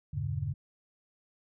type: chord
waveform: sine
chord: E diminished seventh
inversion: none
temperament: just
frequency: 82.41 / 98.89 / 118.67 / 142.4 Hz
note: E2 / G2 / Bb2 / Db3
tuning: 0 / +16 / +31 / +47 cents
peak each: -39 / -35 / -38 / -34 dBFS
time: 0.13-0.54 s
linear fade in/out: 10 ms
effects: none